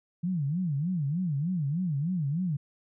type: tone with vibrato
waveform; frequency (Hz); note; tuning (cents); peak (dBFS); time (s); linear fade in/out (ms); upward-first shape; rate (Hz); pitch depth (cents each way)
sine; 160.4; E3; -47; -26; 0.23-2.57; 10; sine; 3.3; 270
effects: none